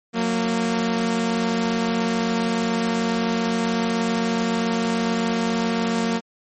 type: tone pair together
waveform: sawtooth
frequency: 183.05 / 230.2 Hz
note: F#3 / A#3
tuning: -18 / -22 cents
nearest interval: major third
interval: 396 cents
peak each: -22 / -17 dBFS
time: 0.13-6.21 s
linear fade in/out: 50 ms
effects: MP3 32 kbps